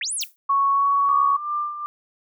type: linear two-way sweep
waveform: sine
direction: up then down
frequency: 1600 to 11190 to 2310 Hz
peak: -24 dBFS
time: 0.01-0.24 s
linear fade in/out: 2 ms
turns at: 0.15 s
type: noise with exponential decay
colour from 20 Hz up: violet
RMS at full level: -28 dBFS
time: 0.21-0.36 s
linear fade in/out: 0 ms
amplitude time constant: 32 ms
type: tone with pitch glide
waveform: sine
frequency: 1108.7 to 1120.9 Hz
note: C#6 to C#6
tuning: 0 to +19 cents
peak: -16 dBFS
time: 0.49-1.37 s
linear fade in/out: 10 ms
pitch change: +19 cents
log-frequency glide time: 0.72-0.87 s
type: tone with tremolo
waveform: sine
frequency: 1190 Hz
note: D6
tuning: 22 cents sharp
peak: -21 dBFS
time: 1.09-1.86 s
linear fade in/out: 0 ms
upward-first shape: sine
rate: 2.6 Hz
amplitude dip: 65%
effects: none